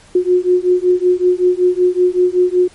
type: beating tone pair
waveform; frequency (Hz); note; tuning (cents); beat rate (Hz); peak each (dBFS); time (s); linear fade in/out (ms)
sine; 358.7 / 364; F4 / F#4; +46 / -28; 5.3; -13; 0.15-2.68; 5
effects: pink hiss -45 dBFS RMS until 2.74 s + MP3 48 kbps